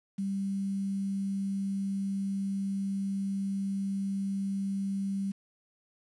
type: tone with quantisation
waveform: sine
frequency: 196 Hz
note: G3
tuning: in tune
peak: -29 dBFS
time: 0.18-5.32 s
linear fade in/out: 10 ms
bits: 9
effects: resampled to 24000 Hz